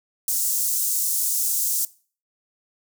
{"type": "high-pass noise", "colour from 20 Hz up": "pink", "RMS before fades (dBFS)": -23, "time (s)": [0.28, 1.85], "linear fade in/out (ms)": 2, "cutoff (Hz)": 6900, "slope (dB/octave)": 24, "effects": ["noise-tail reverb RT60 0.4 s tail -20 dB re dry"]}